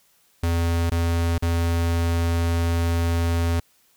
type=tone with dropouts; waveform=square; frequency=84.4 Hz; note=E2; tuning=41 cents sharp; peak=-20 dBFS; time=0.43-3.6 s; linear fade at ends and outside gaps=5 ms; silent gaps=0.899-0.917 / 1.381-1.423 s; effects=white hiss -61 dBFS RMS until 3.96 s